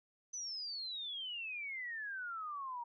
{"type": "exponential sweep", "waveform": "sine", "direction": "down", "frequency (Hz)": [6110, 932.3], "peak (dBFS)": -40, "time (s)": [0.33, 2.84], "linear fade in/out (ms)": 10, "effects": []}